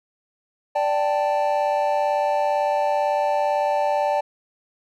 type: chord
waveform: triangle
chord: D suspended fourth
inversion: none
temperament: just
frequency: 587.3 / 783.1 / 881 Hz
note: D5 / G5 / A5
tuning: 0 / -2 / +2 cents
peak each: -20 / -22 / -22 dBFS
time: 0.75-4.21 s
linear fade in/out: 10 ms
effects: none